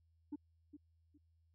sine tone with echo, 293.7 Hz, D4, in tune, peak -38 dBFS, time 0.32-0.36 s, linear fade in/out 10 ms, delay 410 ms, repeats 2, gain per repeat -12 dB, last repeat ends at 1.18 s, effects tanh soft clip ceiling -39 dBFS + added 82 Hz sine -70 dBFS peak until 1.54 s

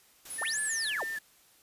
white noise, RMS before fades -47 dBFS, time 0.25-1.19 s, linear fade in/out 5 ms
sine tone, 10170 Hz, D#9, 37 cents sharp, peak -37 dBFS, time 0.3-0.9 s, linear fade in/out 5 ms
sine tone with vibrato, 1760 Hz, A6, in tune, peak -33 dBFS, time 0.38-1.19 s, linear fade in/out 10 ms, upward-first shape square, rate 3.2 Hz, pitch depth 39 cents each way
sine linear two-way sweep, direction up then down, 258 to 9160 to 258 Hz, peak -32 dBFS, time 0.41-1.04 s, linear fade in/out 10 ms, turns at 0.61 s
effects white hiss -62 dBFS RMS until 1.62 s + resampled to 32000 Hz

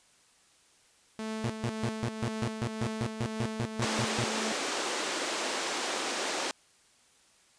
sawtooth tone with tremolo, 219.3 Hz, A3, 6 cents flat, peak -29 dBFS, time 1.19-4.52 s, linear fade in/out 0 ms, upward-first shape triangle, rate 1.9 Hz, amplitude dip 45%
sawtooth tone bursts, 119 Hz, A#2, 36 cents sharp, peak -25 dBFS, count 15, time 1.44-4.24 s, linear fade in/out 0 ms, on 56 ms, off 140 ms
pink band-pass noise, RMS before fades -33 dBFS, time 3.82-6.51 s, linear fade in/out 0 ms, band 300 to 8400 Hz, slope 24 dB/octave
effects white hiss -63 dBFS RMS until 7.58 s + resampled to 22050 Hz

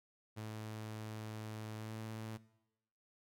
sawtooth tone with pitch glide, 108.8 to 110.51 Hz, A2 to A2, -19 to +8 cents, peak -39 dBFS, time 0.36-2.38 s, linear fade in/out 20 ms, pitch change +27 cents, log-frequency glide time 1.77-1.95 s, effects noise-tail reverb RT60 0.9 s tail -19 dB re dry

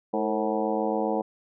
harmonic tone with a mistuned harmonic, 107.5 Hz, A2, 40 cents flat, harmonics 2 / 3 / 4 / 5 / 6 / 7 / 8 / 9, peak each -31 / -31 / -30 / -30 / -37 / -31 / -35 / -38 dBFS, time 0.13-1.22 s, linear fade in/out 10 ms, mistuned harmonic 4, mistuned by +80 cents, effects none

